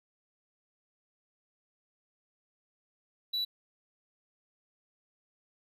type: tone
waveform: triangle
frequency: 3943 Hz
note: B7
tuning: 4 cents flat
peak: -28 dBFS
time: 3.33-3.45 s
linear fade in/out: 10 ms
effects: none